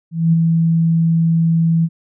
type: tone with ADSR envelope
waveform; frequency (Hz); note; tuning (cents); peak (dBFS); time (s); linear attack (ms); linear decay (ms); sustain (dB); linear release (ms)
sine; 164.81; E3; 0; -8; 0.11-1.89; 220; 14; -3; 49
effects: none